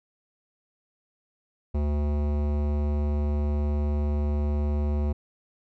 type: tone with hard clipping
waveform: sine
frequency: 73.42 Hz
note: D2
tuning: in tune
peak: -25 dBFS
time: 1.74-5.13 s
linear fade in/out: 10 ms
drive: 17 dB
effects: none